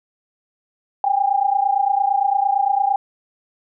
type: tone pair together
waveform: sine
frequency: 784 / 812.8 Hz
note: G5 / G#5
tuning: 0 / -38 cents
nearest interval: minor second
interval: 62 cents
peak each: -18 dBFS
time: 1.04-2.96 s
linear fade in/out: 2 ms
effects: none